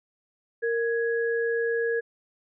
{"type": "tone pair together", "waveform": "sine", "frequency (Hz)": [463.9, 1666], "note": ["A#4", "G#6"], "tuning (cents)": [-8, 5], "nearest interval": "octave + minor seventh", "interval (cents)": 2213, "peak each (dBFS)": [-24, -30], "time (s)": [0.62, 2.01], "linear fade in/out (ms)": 20, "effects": []}